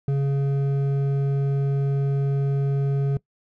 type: tone with hard clipping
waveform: sine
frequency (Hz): 138.9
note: C#3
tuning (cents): +4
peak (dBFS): -21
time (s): 0.08-3.17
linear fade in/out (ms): 2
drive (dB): 7
effects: noise-tail reverb RT60 0.1 s tail -21 dB re dry